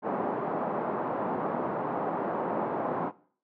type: band-pass noise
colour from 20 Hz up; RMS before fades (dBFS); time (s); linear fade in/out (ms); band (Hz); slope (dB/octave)
white; -31; 0.02-3.12; 50; 160 to 1000; 24
effects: noise-tail reverb RT60 0.5 s tail -20 dB re dry